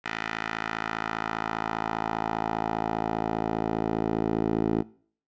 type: tone with band-pass filter sweep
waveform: 10% pulse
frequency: 55 Hz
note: A1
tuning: in tune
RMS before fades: -29 dBFS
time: 0.04-4.83 s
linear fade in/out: 20 ms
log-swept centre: 1900 to 380 Hz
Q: 1.6
effects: noise-tail reverb RT60 0.5 s tail -21 dB re dry + resampled to 16000 Hz